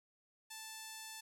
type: tone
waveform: 5% pulse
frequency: 880 Hz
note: A5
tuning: in tune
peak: -35 dBFS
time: 0.5-1.21 s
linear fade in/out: 10 ms
effects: none